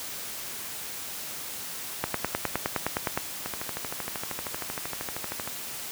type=two click trains; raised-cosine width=0.5 ms; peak=-17 / -10 dBFS; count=27 / 12; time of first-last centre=3.46-5.476 / 2.04-3.175 s; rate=12.9 / 9.69 Hz; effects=white hiss -37 dBFS RMS until 5.91 s + high-pass 60 Hz 12 dB/octave